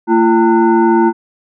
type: tone with frequency modulation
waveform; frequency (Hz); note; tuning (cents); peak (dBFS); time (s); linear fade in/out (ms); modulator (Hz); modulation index
sine; 340.6; F4; -43; -7; 0.07-1.13; 50; 567; 1.1
effects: none